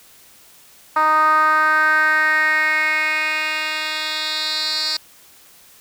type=tone with band-pass filter sweep; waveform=10% pulse; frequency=310 Hz; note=D#4; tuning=6 cents flat; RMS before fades=-18 dBFS; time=0.96-4.97 s; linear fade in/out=5 ms; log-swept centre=1100 to 4600 Hz; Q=4.4; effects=white hiss -48 dBFS RMS until 5.8 s